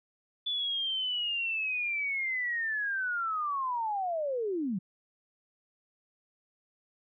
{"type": "linear sweep", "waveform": "sine", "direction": "down", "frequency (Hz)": [3476, 172.4], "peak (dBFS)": -29, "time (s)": [0.46, 4.79], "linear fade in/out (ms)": 10, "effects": []}